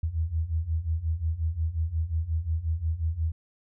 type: beating tone pair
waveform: sine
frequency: 77.78 / 83.38 Hz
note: D#2 / E2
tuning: 0 / +20 cents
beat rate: 5.6 Hz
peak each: -30 / -27 dBFS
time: 0.03-3.32 s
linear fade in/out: 5 ms
effects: none